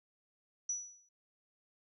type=tone with exponential decay; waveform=sine; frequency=5900 Hz; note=F#8; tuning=6 cents flat; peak=-31 dBFS; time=0.69-1.09 s; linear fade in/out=5 ms; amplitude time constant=86 ms; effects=none